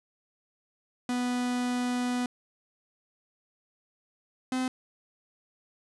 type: tone pair in turn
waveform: 45% pulse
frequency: 246.9 / 256.7 Hz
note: B3 / C4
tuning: 0 / -33 cents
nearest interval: minor second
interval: 67 cents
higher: second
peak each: -27 dBFS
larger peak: neither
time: 1.09-2.26 / 4.52-4.68 s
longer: first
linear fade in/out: 2 ms
effects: resampled to 24000 Hz + 11-bit